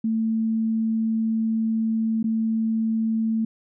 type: tone with dropouts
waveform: sine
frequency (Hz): 223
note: A3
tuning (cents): +23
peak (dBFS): -20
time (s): 0.04-3.45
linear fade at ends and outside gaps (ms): 5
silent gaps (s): 2.229-2.241
effects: none